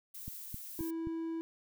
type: noise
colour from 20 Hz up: violet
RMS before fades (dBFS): -46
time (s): 0.14-0.91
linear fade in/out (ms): 10
type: click train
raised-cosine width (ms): 5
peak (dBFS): -30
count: 4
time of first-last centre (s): 0.28-1.072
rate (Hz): 3.79
type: tone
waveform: triangle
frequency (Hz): 327.8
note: E4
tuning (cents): -10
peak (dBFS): -33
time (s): 0.79-1.41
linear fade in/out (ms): 0
effects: none